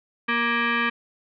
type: tone with frequency modulation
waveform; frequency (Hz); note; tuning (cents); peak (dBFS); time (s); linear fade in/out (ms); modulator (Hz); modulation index
sine; 236.2; A#3; +23; -20; 0.28-0.9; 10; 705; 3.4
effects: none